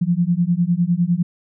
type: beating tone pair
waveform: sine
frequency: 169.1 / 179 Hz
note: E3 / F3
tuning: +44 / +43 cents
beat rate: 9.9 Hz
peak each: -18 / -18 dBFS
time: 0.01-1.23 s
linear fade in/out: 10 ms
effects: none